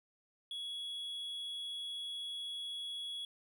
triangle tone, 3356 Hz, G#7, 17 cents sharp, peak -38 dBFS, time 0.51-3.25 s, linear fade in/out 2 ms, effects none

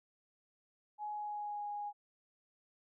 sine tone with pitch glide, 840 to 825.6 Hz, G#5 to G#5, +19 to -10 cents, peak -38 dBFS, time 0.98-1.93 s, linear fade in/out 50 ms, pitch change -29 cents, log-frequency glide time 1.09-1.67 s, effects none

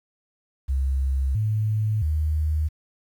sine tone with pitch steps, 67 / 107.6 / 77.1 Hz, C2 / A2 / D#2, +42 / -38 / -15 cents, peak -20 dBFS, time 0.68-2.69 s, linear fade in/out 20 ms, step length 670 ms, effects 9-bit

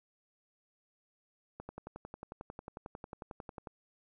click train, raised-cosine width 1 ms, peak -29 dBFS, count 24, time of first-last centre 1.6-3.672 s, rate 11.1 Hz, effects none

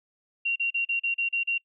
sine tone bursts, 2756 Hz, F7, 24 cents flat, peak -23 dBFS, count 8, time 0.45-1.582 s, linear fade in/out 10 ms, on 110 ms, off 36 ms, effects noise-tail reverb RT60 0.1 s tail -26 dB re dry

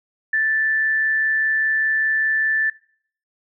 sine tone with amplitude modulation, 1760 Hz, A6, in tune, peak -15 dBFS, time 0.33-2.7 s, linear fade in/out 5 ms, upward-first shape sine, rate 145 Hz, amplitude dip 25%, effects noise-tail reverb RT60 0.6 s tail -23 dB re dry

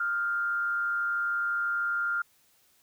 sine tone with frequency modulation, 1396.9 Hz, F6, in tune, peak -26 dBFS, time 0-2.22 s, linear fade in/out 5 ms, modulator 146 Hz, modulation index 0.39, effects white hiss -65 dBFS RMS until 2.82 s

